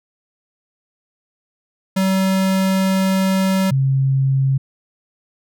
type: tone pair in turn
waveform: square / sine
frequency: 190.6 / 134.77 Hz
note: G3 / C#3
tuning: -48 / -48 cents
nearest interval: tritone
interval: 600 cents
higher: first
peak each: -15 / -13 dBFS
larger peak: second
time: 1.96-3.71 / 3.71-4.58 s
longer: first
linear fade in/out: 10 ms
effects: none